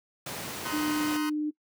pink noise, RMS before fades -36 dBFS, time 0.26-1.17 s, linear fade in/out 5 ms
sawtooth chord, C half-diminished seventh, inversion third, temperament just, 941.9 / 1046.5 / 1255.8 / 1507 Hz, Bb5 / C6 / Eb6 / Gb6, +18 / 0 / +16 / +31 cents, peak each -35 dBFS, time 0.65-1.3 s, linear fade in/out 10 ms
sine tone with vibrato, 301.5 Hz, D4, 46 cents sharp, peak -26 dBFS, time 0.72-1.51 s, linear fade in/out 20 ms, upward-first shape triangle, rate 19 Hz, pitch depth 8 cents each way
effects noise-tail reverb RT60 0.1 s tail -22 dB re dry + high-pass 150 Hz 12 dB/octave

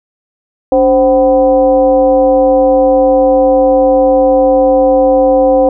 sine tone with frequency modulation, 523.3 Hz, C5, in tune, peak -5 dBFS, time 0.72-5.69 s, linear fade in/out 2 ms, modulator 237 Hz, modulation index 0.8, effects none

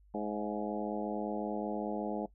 harmonic tone with a mistuned harmonic, 105.3 Hz, G#2, 24 cents sharp, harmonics 2 / 3 / 4 / 5 / 6 / 7 / 8, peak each -38 / -40 / -41 / -42 / -43 / -43 / -44 dBFS, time 0.14-2.26 s, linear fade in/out 5 ms, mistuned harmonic 7, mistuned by -40 cents, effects noise-tail reverb RT60 0.1 s tail -19 dB re dry + added 50 Hz sine -59 dBFS peak until 2.34 s

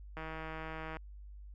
click train, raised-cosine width 0.5 ms, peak -28 dBFS, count 128, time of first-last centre 0.17-0.969 s, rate 159 Hz, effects added 50 Hz sine -47 dBFS peak until 1.54 s

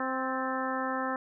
harmonic tone with a mistuned harmonic, 261.6 Hz, C4, in tune, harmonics 1 / 2 / 3 / 4 / 5 / 6 / 7, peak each -35 / -36 / -37 / -36 / -36 / -42 / -39 dBFS, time 0-1.16 s, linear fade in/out 2 ms, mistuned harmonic 7, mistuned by -49 cents, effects none

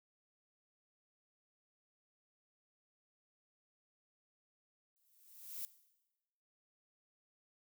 violet noise with exponential growth, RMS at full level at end -41 dBFS, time 4.96-5.65 s, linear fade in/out 0 ms, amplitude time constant 150 ms, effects noise-tail reverb RT60 1.0 s tail -17 dB re dry

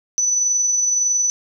sine tone with amplitude modulation, 5980 Hz, F#8, 17 cents sharp, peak -14 dBFS, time 0.18-1.3 s, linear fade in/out 0 ms, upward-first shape sine, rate 21.7 Hz, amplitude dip 30%, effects none

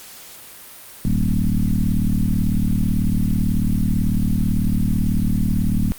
sine tone with frequency modulation, 101.2 Hz, G#2, 44 cents flat, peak -15 dBFS, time 1.05-5.92 s, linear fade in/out 0 ms, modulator 38.1 Hz, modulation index 3.6, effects white hiss -40 dBFS RMS until 5.98 s + Opus 48 kbps

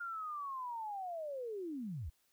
sine linear sweep, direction down, 1416 to 58 Hz, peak -39 dBFS, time 0-2.1 s, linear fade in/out 10 ms, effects white hiss -75 dBFS RMS until 2.32 s

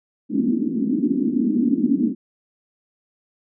pink band-pass noise, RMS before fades -20 dBFS, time 0.29-2.15 s, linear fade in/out 50 ms, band 220 to 300 Hz, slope 48 dB/octave, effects none

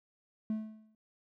triangle tone with exponential decay, 217.3 Hz, A3, 21 cents flat, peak -26 dBFS, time 0.5-0.95 s, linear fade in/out 2 ms, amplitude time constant 97 ms, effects tanh soft clip ceiling -24 dBFS

